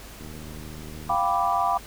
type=click train; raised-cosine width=3 ms; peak=-29 dBFS; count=73; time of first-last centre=0.21-1.145 s; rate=77 Hz
type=chord; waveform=sine; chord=G dominant seventh; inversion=third; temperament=equal; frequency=698.5 / 784 / 987.8 / 1174.7 Hz; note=F5 / G5 / B5 / D6; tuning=0 / 0 / 0 / 0 cents; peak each=-26 dBFS; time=1.09-1.78 s; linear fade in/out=10 ms
effects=added 50 Hz sine -48 dBFS peak until 1.86 s + pink hiss -44 dBFS RMS until 1.86 s